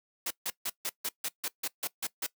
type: noise bursts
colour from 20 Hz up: white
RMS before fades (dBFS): -33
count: 11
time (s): 0.26-2.266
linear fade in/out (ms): 5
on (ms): 46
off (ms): 150
effects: noise-tail reverb RT60 0.1 s tail -20 dB re dry + high-pass 200 Hz 12 dB/octave